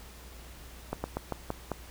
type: slowing click train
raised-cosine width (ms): 1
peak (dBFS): -17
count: 6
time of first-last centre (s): 0.93-1.717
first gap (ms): 110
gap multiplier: 1.18
effects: added 60 Hz sine -48 dBFS peak until 1.9 s + pink hiss -51 dBFS RMS until 1.9 s